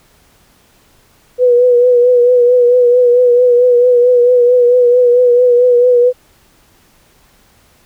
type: tone with vibrato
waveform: sine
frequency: 490.7 Hz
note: B4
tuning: 11 cents flat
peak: -5 dBFS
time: 1.38-6.13 s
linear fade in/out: 50 ms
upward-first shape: triangle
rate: 4.5 Hz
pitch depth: 45 cents each way
effects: pink hiss -50 dBFS RMS until 7.85 s